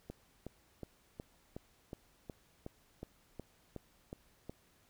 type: click train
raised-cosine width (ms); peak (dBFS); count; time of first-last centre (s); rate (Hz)
2; -30; 13; 0.1-4.496; 2.73
effects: pink hiss -69 dBFS RMS until 4.89 s